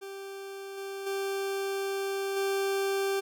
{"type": "tone with level steps", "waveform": "40% pulse", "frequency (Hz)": 392, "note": "G4", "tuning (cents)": 0, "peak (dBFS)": [-38, -35, -29, -26], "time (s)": [0.01, 3.21], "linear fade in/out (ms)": 20, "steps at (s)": [0.77, 1.06, 2.36], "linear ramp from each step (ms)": 10, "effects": []}